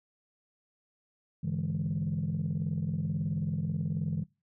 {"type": "tone cluster", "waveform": "sine", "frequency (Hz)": [98.8, 143.3, 161.8, 205.5], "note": ["G2", "D3", "E3", "G#3"], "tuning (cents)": [14, -42, -32, -18], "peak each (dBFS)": [-37, -33, -31, -36], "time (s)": [1.43, 4.24], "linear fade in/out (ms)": 10, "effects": ["noise-tail reverb RT60 0.3 s tail -24 dB re dry", "tanh soft clip ceiling -23 dBFS"]}